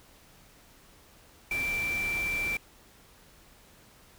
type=tone in noise; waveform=sine; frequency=2346 Hz; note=D7; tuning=2 cents flat; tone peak=-28 dBFS; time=1.51-2.57 s; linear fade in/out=2 ms; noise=pink; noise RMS=-40 dBFS; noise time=1.51-2.57 s; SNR=+9 dB; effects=pink hiss -57 dBFS RMS until 4.18 s